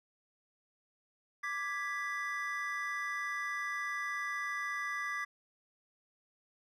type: chord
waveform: triangle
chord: G# diminished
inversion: second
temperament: equal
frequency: 1174.7 / 1661.2 / 1975.5 Hz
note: D6 / G#6 / B6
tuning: 0 / 0 / 0 cents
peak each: -38 / -39 / -36 dBFS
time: 1.43-5.25 s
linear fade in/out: 10 ms
effects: none